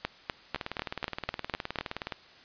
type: two click trains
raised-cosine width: 0.3 ms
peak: -17 / -13 dBFS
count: 31 / 8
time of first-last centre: 0.56-2.123 / 0.05-1.787 s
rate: 19.2 / 4.03 Hz
effects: white hiss -54 dBFS RMS until 2.44 s + resampled to 11025 Hz